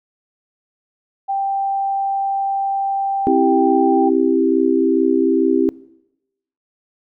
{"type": "tone", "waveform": "sine", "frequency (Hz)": 786, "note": "G5", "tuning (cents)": 4, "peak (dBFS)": -17, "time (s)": [1.28, 4.1], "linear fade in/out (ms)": 20}
{"type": "chord", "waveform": "sine", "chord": "C major", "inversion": "none", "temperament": "equal with one note detuned", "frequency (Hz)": [265, 329.6, 392], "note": ["C4", "E4", "G4"], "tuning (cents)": [22, 0, 0], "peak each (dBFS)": -17, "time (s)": [3.27, 5.69], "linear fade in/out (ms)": 0}
{"effects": ["noise-tail reverb RT60 0.9 s tail -22 dB re dry"]}